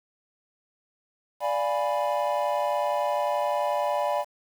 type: chord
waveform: triangle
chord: D diminished seventh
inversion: none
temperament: equal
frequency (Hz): 587.3 / 698.5 / 830.6 / 987.8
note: D5 / F5 / Ab5 / Cb6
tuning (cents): 0 / 0 / 0 / 0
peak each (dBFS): -25 / -29 / -28 / -28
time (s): 1.4-4.25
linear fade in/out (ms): 50
effects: 8-bit